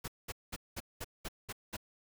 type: noise bursts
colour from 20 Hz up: pink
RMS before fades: -40 dBFS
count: 8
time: 0.04-1.768 s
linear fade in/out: 10 ms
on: 41 ms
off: 200 ms
effects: none